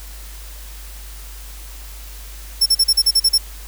sawtooth tone bursts, 5400 Hz, E8, 41 cents sharp, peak -8 dBFS, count 9, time 2.61-3.381 s, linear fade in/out 10 ms, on 51 ms, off 39 ms, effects added 50 Hz sine -33 dBFS peak until 3.67 s + white hiss -40 dBFS RMS until 3.67 s

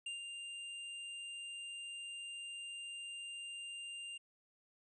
square tone with ADSR envelope, 2794 Hz, F7, in tune, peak -40 dBFS, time 0.06-4.18 s, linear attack 5 ms, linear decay 130 ms, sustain -5 dB, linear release 11 ms, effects resampled to 24000 Hz

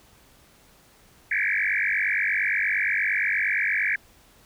sine tone with frequency modulation, 1975.5 Hz, B6, in tune, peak -21 dBFS, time 1.31-3.96 s, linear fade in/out 5 ms, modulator 48.6 Hz, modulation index 7.3, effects pink hiss -56 dBFS RMS until 4.45 s

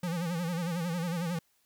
square tone with vibrato, 171.4 Hz, F3, 32 cents flat, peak -31 dBFS, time 0.03-1.39 s, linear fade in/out 5 ms, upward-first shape sine, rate 11 Hz, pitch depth 98 cents each way, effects white hiss -71 dBFS RMS until 1.65 s

